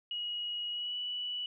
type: tone with pitch glide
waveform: sine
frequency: 2900 to 2954 Hz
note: F#7 to F#7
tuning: -35 to -3 cents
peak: -34 dBFS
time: 0.11-1.46 s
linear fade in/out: 2 ms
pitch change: +32 cents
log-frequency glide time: 0.71-0.96 s
effects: none